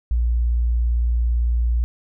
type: tone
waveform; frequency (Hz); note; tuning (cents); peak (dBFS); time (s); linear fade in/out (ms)
sine; 58.9; A#1; +19; -16; 0.11-1.84; 0
effects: none